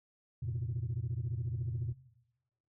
sine chord, F suspended fourth, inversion none, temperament equal, 87.31 / 116.54 / 130.81 Hz, F2 / Bb2 / C3, 0 / 0 / 0 cents, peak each -39 / -35 / -37 dBFS, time 0.42-1.93 s, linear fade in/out 10 ms, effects noise-tail reverb RT60 0.9 s tail -17 dB re dry + tanh soft clip ceiling -29 dBFS

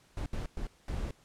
brown noise bursts at uneven times, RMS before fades -35 dBFS, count 4, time 0.17-0.26 / 0.33-0.46 / 0.57-0.67 / 0.88-1.11 s, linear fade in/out 2 ms, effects pink hiss -64 dBFS RMS until 1.24 s + low-pass 10000 Hz 12 dB/octave

